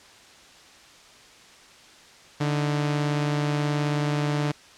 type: tone pair together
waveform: sawtooth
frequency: 146.83 / 312.4 Hz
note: D3 / D#4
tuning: 0 / +7 cents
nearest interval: octave + minor second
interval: 1307 cents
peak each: -19 / -31 dBFS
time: 2.4-4.52 s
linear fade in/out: 10 ms
effects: white hiss -50 dBFS RMS until 4.77 s + low-pass 6000 Hz 12 dB/octave